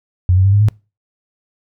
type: tone with pitch steps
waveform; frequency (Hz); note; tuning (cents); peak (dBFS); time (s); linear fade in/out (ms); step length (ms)
sine; 90.7 / 94.39 / 98.23 / 102.22 / 106.38; F#2 / F#2 / G2 / G#2 / G#2; -34 / +35 / +4 / -27 / +42; -8; 0.29-0.685; 0; 79
effects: noise-tail reverb RT60 0.3 s tail -26 dB re dry